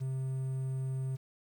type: tone with quantisation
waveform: triangle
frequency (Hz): 132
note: C3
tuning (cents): +16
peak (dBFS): -30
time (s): 0-1.17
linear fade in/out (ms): 20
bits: 10
effects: none